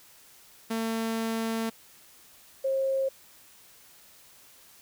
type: tone pair in turn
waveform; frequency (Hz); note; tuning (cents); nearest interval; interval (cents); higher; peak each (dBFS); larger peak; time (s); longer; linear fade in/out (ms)
sawtooth / sine; 225 / 536.2; A3 / C5; +39 / +42; octave + minor third; 1503; second; -24; neither; 0.7-1.7 / 2.64-3.09; first; 10
effects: white hiss -55 dBFS RMS until 4.81 s